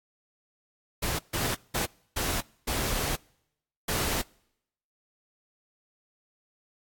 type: noise bursts at uneven times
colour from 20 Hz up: pink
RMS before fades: -29 dBFS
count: 6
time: 1.02-1.19 / 1.33-1.55 / 1.74-1.86 / 2.16-2.41 / 2.67-3.16 / 3.88-4.22 s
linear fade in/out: 10 ms
effects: noise-tail reverb RT60 0.8 s tail -26 dB re dry + AAC 64 kbps